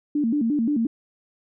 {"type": "tone with vibrato", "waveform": "sine", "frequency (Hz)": 259.2, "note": "C4", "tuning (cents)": -16, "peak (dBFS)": -19, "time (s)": [0.15, 0.87], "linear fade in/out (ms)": 5, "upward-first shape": "square", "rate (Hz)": 5.7, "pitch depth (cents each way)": 220, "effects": []}